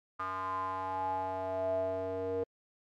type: tone with band-pass filter sweep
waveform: square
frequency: 94 Hz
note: F#2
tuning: 28 cents sharp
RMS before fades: -35 dBFS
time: 0.19-2.44 s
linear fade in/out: 10 ms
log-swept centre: 1200 to 500 Hz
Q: 8.5
effects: AAC 64 kbps